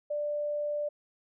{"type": "tone", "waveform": "sine", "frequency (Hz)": 590, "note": "D5", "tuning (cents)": 8, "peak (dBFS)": -29, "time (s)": [0.1, 0.89], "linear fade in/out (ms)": 10, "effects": []}